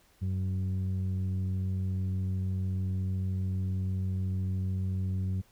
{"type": "tone pair together", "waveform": "sine", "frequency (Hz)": [94.3, 187.95], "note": ["F#2", "F#3"], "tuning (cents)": [33, 27], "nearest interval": "octave", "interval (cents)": 1194, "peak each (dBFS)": [-27, -34], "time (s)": [0.21, 5.42], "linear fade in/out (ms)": 20, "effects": ["tanh soft clip ceiling -25 dBFS", "pink hiss -64 dBFS RMS until 5.51 s"]}